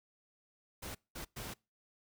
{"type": "noise bursts at uneven times", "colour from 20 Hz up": "pink", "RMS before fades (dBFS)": -44, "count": 3, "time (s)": [[0.82, 0.95], [1.15, 1.25], [1.36, 1.54]], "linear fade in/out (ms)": 10, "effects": ["noise-tail reverb RT60 0.3 s tail -26 dB re dry"]}